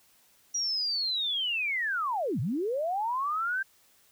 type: linear two-way sweep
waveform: sine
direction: down then up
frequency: 5790 to 103.83 to 1593 Hz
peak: -27 dBFS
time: 0.54-3.63 s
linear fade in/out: 10 ms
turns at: 2.4 s
effects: white hiss -63 dBFS RMS until 4.11 s